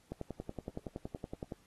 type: click train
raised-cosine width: 2 ms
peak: -26 dBFS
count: 16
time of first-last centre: 0.12-1.522 s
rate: 10.7 Hz
effects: pink hiss -68 dBFS RMS until 1.66 s + AAC 32 kbps